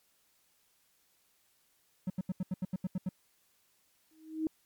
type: tone bursts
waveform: triangle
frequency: 185 Hz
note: F#3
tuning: in tune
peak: -28 dBFS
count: 10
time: 2.07-3.091 s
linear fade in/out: 5 ms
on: 31 ms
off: 79 ms
type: tone with exponential growth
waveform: sine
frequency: 316 Hz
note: D#4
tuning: 27 cents sharp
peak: -26 dBFS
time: 4.11-4.47 s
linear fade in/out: 1 ms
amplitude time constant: 78 ms
effects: white hiss -71 dBFS RMS until 4.65 s + MP3 96 kbps